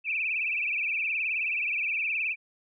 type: tone with vibrato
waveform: sine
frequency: 2489 Hz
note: D#7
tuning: in tune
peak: -26 dBFS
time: 0.04-2.36 s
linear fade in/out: 50 ms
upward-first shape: triangle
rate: 19 Hz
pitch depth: 150 cents each way
effects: none